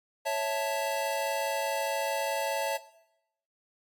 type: chord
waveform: square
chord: A major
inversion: first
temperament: equal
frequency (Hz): 554.4 / 659.3 / 880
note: C#5 / E5 / A5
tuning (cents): 0 / 0 / 0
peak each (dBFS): -33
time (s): 0.25-2.78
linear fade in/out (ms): 20
effects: noise-tail reverb RT60 0.8 s tail -17 dB re dry + AAC 64 kbps